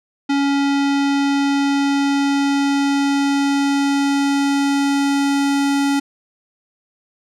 square tone with low-pass filter sweep, 280 Hz, C#4, 18 cents sharp, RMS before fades -17 dBFS, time 0.29-6 s, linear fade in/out 10 ms, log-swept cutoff 4800 to 9400 Hz, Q 0.88, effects none

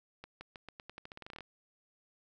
accelerating click train, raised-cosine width 0.3 ms, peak -30 dBFS, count 17, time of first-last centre 0.24-1.407 s, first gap 170 ms, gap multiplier 0.87, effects none

